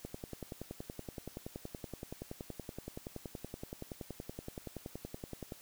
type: click train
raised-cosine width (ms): 2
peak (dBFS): -28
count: 59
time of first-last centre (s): 0.05-5.522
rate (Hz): 10.6
effects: white hiss -57 dBFS RMS until 5.61 s